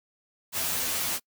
white noise with comb filter, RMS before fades -29 dBFS, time 0.52-1.2 s, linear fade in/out 50 ms, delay 12 ms, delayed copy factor +1, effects noise-tail reverb RT60 0.1 s tail -26 dB re dry

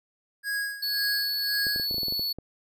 square tone with tremolo, 1651 Hz, G#6, 11 cents flat, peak -27 dBFS, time 0.43-1.88 s, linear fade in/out 50 ms, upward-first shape sine, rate 1.9 Hz, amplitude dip 80%
square tone, 4423 Hz, C#8, 5 cents flat, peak -27 dBFS, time 0.82-2.33 s, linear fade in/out 10 ms
clicks, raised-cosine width 2 ms, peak -25 dBFS, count 11, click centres 1.668 / 1.761 / 1.798 / 1.911 / 1.944 / 1.982 / 2.032 / 2.083 / 2.124 / 2.195 / 2.386 s
effects none

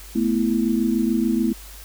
sine chord, A suspended second, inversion none, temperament equal, 220 / 246.9 / 329.6 Hz, A3 / B3 / E4, 0 / 0 / 0 cents, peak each -21 / -22 / -23 dBFS, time 0.15-1.53 s, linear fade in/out 10 ms, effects added 50 Hz sine -40 dBFS peak until 1.84 s + white hiss -43 dBFS RMS until 1.84 s

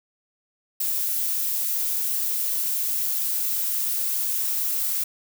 violet noise with high-pass filter sweep, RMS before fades -25 dBFS, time 0.8-5.04 s, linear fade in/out 5 ms, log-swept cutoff 430 to 970 Hz, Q 2, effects none

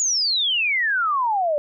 sine exponential sweep, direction down, 6970 to 571 Hz, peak -18 dBFS, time 0-1.58 s, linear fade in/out 0 ms, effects none

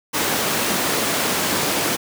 pink high-pass noise, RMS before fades -21 dBFS, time 0.13-1.97 s, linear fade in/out 20 ms, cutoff 200 Hz, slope 12 dB/octave, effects none

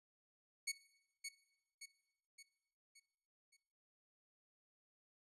15% pulse tone with echo, 2220 Hz, C#7, 2 cents sharp, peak -32 dBFS, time 0.67-0.72 s, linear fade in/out 10 ms, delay 570 ms, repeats 5, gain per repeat -6 dB, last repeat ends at 3.57 s, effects noise-tail reverb RT60 0.9 s tail -18 dB re dry + resampled to 32000 Hz

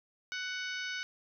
harmonic tone with a mistuned harmonic, 744 Hz, F#5, 9 cents sharp, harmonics 2 / 3 / 4 / 5 / 6 / 7 / 8, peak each -38 / -42 / -44 / -46 / -48 / -49 / -50 dBFS, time 0.32-1.03 s, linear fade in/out 0 ms, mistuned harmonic 8, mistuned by +30 cents, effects none

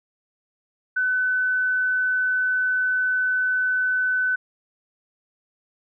sine tone, 1507 Hz, F#6, 31 cents sharp, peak -19 dBFS, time 0.96-4.36 s, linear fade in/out 10 ms, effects none

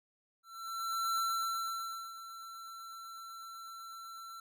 square tone with ADSR envelope, 1346 Hz, E6, 36 cents sharp, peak -31 dBFS, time 0.43-4.4 s, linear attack 730 ms, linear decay 970 ms, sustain -15 dB, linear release 3 ms, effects none

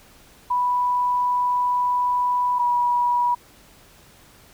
sine tone pair in turn, 986 / 970.7 Hz, B5 / B5, -3 / -30 cents, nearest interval unison, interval 27 cents, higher first, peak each -18 / -17 dBFS, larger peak second, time 0.5-2.59 / 2.59-3.35 s, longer first, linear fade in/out 10 ms, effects pink hiss -51 dBFS RMS until 4.53 s

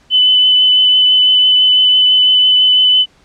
sine tone with vibrato, 3012 Hz, F#7, 30 cents sharp, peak -6 dBFS, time 0.1-3.06 s, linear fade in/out 50 ms, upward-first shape triangle, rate 6 Hz, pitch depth 13 cents each way, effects pink hiss -50 dBFS RMS until 3.24 s + low-pass 6000 Hz 12 dB/octave

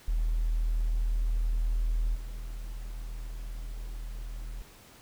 triangle tone with level steps, 40.1 Hz, E1, 47 cents flat, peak -21 / -33 dBFS, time 0.08-4.62 s, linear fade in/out 0 ms, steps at 2.14 s, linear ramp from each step 20 ms, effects tanh soft clip ceiling -22 dBFS + pink hiss -54 dBFS RMS until 5.01 s

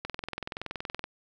click train, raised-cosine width 0.3 ms, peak -18 dBFS, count 22, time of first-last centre 0.05-1.041 s, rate 21.2 Hz, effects none

